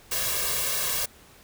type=noise with comb filter; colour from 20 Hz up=white; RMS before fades=-27 dBFS; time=0.11-1.06 s; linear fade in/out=10 ms; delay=1.8 ms; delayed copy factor=+0.95; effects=pink hiss -53 dBFS RMS until 1.43 s